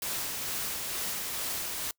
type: noise with tremolo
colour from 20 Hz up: white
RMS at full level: -33 dBFS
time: 0.02-1.91 s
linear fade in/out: 2 ms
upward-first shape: sine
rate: 2.2 Hz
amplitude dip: 25%
effects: noise-tail reverb RT60 0.1 s tail -25 dB re dry